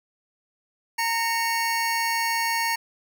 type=tone pair together; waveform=25% pulse; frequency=920 / 2217 Hz; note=A#5 / C#7; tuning=-23 / 0 cents; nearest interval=octave + minor third; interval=1523 cents; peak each=-20 / -25 dBFS; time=0.98-2.76 s; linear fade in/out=10 ms; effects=none